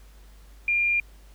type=tone; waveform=sine; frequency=2400 Hz; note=D7; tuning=37 cents sharp; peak=-20 dBFS; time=0.68-1 s; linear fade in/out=2 ms; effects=added 50 Hz sine -47 dBFS peak until 1.34 s + pink hiss -58 dBFS RMS until 1.34 s